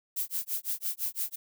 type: noise with tremolo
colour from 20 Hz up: violet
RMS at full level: -30 dBFS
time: 0.16-1.36 s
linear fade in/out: 10 ms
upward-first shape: sine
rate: 5.9 Hz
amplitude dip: 100%
effects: none